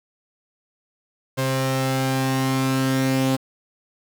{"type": "tone pair together", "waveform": "sawtooth", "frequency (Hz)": [132.24, 264.7], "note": ["C3", "C4"], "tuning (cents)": [19, 20], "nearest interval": "octave", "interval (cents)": 1201, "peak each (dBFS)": -18, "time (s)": [1.37, 3.37], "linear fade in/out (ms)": 20, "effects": ["7-bit"]}